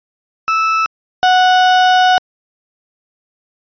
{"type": "tone pair in turn", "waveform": "35% pulse", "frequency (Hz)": [1313, 736.9], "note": ["E6", "F#5"], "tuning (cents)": [-7, -7], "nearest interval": "minor seventh", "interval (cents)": 1000, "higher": "first", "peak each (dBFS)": [-10, -6], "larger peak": "second", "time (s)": [[0.48, 0.86], [1.23, 2.18]], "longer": "second", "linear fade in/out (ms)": 0, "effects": ["resampled to 11025 Hz"]}